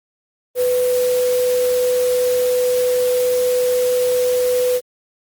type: tone in noise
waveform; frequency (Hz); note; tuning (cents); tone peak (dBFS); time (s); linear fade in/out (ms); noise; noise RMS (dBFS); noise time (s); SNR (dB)
sine; 498.6; B4; +16; -14; 0.55-4.81; 50; white; -29; 0.55-4.81; +12
effects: Opus 32 kbps